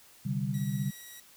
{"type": "chord", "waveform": "sine", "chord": "C suspended second", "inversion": "none", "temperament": "equal", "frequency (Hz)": [130.81, 146.83, 196], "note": ["C3", "D3", "G3"], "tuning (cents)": [0, 0, 0], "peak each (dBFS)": -33, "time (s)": [0.25, 0.91], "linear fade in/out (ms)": 10}
{"type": "tone with vibrato", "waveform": "5% pulse", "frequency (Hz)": 1922, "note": "B6", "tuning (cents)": -48, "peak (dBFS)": -36, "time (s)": [0.54, 1.2], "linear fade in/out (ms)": 2, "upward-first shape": "sine", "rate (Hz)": 19, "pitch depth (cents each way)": 12}
{"effects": ["white hiss -57 dBFS RMS until 1.36 s"]}